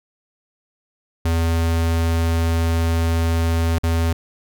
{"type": "tone with dropouts", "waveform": "square", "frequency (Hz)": 82.8, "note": "E2", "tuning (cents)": 8, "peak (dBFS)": -17, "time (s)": [1.25, 4.13], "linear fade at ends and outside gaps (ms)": 5, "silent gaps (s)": [3.785, 3.834], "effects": []}